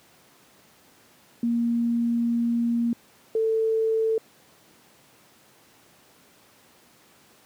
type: tone pair in turn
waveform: sine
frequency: 234.8 / 444.7 Hz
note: A#3 / A4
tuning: +13 / +18 cents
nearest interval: major seventh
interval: 1105 cents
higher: second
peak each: -20 dBFS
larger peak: neither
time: 1.43-2.93 / 3.35-4.18 s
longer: first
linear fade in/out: 2 ms
effects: pink hiss -56 dBFS RMS until 7.45 s + high-pass 150 Hz 12 dB/octave